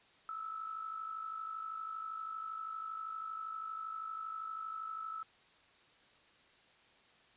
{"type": "tone with amplitude modulation", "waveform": "sine", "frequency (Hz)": 1307, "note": "E6", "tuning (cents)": -15, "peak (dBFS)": -37, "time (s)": [0.29, 5.23], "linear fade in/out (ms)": 0, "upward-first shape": "sine", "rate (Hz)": 52.6, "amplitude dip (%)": 60, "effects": ["white hiss -65 dBFS RMS until 7.36 s", "resampled to 8000 Hz"]}